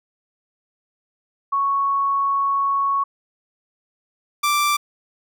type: tone pair in turn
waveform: sine / sawtooth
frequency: 1108.7 / 1174.6 Hz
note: C#6 / D6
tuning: 0 / 0 cents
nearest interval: minor second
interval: 100 cents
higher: second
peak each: -17 / -13 dBFS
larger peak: second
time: 1.52-3.04 / 4.43-4.77 s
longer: first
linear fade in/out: 10 ms
effects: none